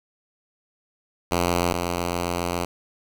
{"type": "tone pair in turn", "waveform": "5% pulse", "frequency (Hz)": [87.31, 87.31], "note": ["F2", "F2"], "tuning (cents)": [0, 0], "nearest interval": "unison", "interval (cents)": 0, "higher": "neither", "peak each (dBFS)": [-9, -13], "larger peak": "first", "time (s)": [[1.31, 1.73], [1.73, 2.65]], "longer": "second", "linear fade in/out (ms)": 5, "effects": []}